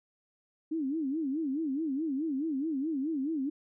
sine tone with vibrato, 293.5 Hz, D4, 1 cent flat, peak -29 dBFS, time 0.71-3.5 s, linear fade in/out 10 ms, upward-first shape sine, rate 4.7 Hz, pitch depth 200 cents each way, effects none

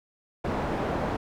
white low-pass noise, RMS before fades -29 dBFS, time 0.44-1.17 s, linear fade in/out 10 ms, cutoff 730 Hz, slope 12 dB/octave, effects none

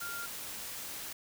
sine tone in noise, 1396.9 Hz, F6, in tune, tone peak -39 dBFS, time 0.01-0.26 s, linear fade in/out 5 ms, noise white, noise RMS -42 dBFS, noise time 0-1.13 s, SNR 0 dB, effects none

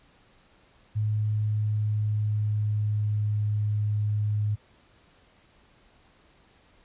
sine tone with pitch glide, 106.7 to 105.05 Hz, G#2 to G#2, +47 to +20 cents, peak -23 dBFS, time 0.95-4.56 s, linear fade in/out 20 ms, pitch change -27 cents, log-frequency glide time 1.06-3.47 s, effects pink hiss -60 dBFS RMS until 6.84 s + resampled to 8000 Hz

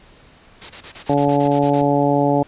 white noise bursts, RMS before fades -33 dBFS, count 11, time 0.61-1.818 s, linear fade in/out 10 ms, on 88 ms, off 24 ms
harmonic tone, 142.7 Hz, D3, 49 cents flat, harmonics 1 / 2 / 3 / 4 / 5 / 6, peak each -22 / -18 / -22 / -20 / -22 / -22 dBFS, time 1.09-2.43 s, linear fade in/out 5 ms
click train, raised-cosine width 5 ms, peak -28 dBFS, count 5, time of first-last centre 1.1-1.817 s, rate 5.58 Hz
effects pink hiss -48 dBFS RMS until 2.47 s + resampled to 8000 Hz

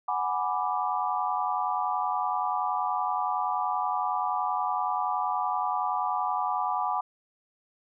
sine chord, G# half-diminished seventh, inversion third, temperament equal, 740 / 830.6 / 987.8 / 1174.7 Hz, F#5 / G#5 / B5 / D6, 0 / 0 / 0 / 0 cents, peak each -31 dBFS, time 0.08-7.01 s, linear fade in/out 5 ms, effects none

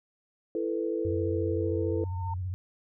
sine chord, E suspended fourth, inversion none, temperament equal with one note detuned, 332.5 / 440 / 493.9 Hz, E4 / A4 / B4, +15 / 0 / 0 cents, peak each -31 / -31 / -34 dBFS, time 0.55-2.04 s, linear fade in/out 2 ms
sine tone with vibrato, 91.4 Hz, F#2, 21 cents flat, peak -30 dBFS, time 1.05-2.54 s, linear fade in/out 0 ms, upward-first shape square, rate 15 Hz, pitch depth 65 cents each way
sine tone with exponential growth, 907 Hz, A#5, 48 cents flat, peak -32 dBFS, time 1.6-2.34 s, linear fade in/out 5 ms, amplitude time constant 160 ms
effects none

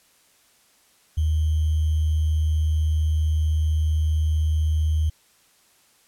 sine tone with sample-and-hold, 77.78 Hz, D#2, in tune, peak -18 dBFS, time 1.17-5.1 s, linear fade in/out 10 ms, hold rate 3150 Hz, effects white hiss -59 dBFS RMS until 6.07 s + low-pass 12000 Hz 12 dB/octave

